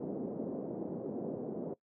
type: band-pass noise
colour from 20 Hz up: pink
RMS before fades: -39 dBFS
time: 0-1.74 s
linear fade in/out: 5 ms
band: 180 to 550 Hz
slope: 24 dB/octave
effects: noise-tail reverb RT60 0.1 s tail -19 dB re dry